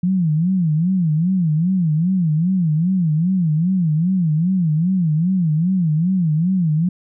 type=tone with vibrato; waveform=sine; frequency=170 Hz; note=F3; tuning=46 cents flat; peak=-14 dBFS; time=0.03-6.89 s; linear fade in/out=5 ms; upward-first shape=sine; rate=2.5 Hz; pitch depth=200 cents each way; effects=none